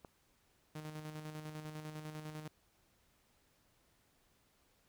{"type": "click", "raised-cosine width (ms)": 1, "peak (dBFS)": -36, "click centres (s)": 0.048}
{"type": "tone with tremolo", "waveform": "sawtooth", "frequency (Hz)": 153.9, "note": "D#3", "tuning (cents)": -19, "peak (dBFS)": -39, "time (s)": [0.75, 2.48], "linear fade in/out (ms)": 5, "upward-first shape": "square", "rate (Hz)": 10, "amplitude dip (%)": 45}
{"effects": ["pink hiss -73 dBFS RMS until 4.88 s"]}